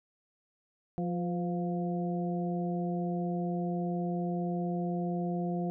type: harmonic tone with a mistuned harmonic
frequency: 175.7 Hz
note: F3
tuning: 11 cents sharp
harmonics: 1 / 2 / 3 / 4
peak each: -31 / -37 / -42 / -39 dBFS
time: 0.98-5.7 s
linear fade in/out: 0 ms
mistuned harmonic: 3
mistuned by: -50 cents
effects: none